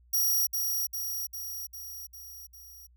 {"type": "tone with echo", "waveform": "5% pulse", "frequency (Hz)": 5690, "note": "F8", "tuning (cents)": 31, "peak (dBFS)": -18, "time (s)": [0.13, 0.47], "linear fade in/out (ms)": 10, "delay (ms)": 400, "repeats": 6, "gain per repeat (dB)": -4, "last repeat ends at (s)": 2.87, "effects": ["added 60 Hz sine -57 dBFS peak until 2.96 s"]}